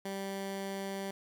15% pulse tone, 195.4 Hz, G3, 5 cents flat, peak -30 dBFS, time 0.05-1.11 s, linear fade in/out 5 ms, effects 12-bit

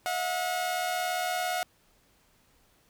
sawtooth tone pair together, 646 / 723.5 Hz, E5 / F#5, -35 / -39 cents, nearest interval major second, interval 196 cents, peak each -32 / -25 dBFS, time 0.06-1.63 s, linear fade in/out 0 ms, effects pink hiss -65 dBFS RMS until 2.89 s

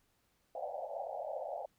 pink band-pass noise, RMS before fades -41 dBFS, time 0.55-1.66 s, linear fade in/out 2 ms, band 520 to 820 Hz, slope 96 dB/octave, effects pink hiss -75 dBFS RMS until 1.78 s

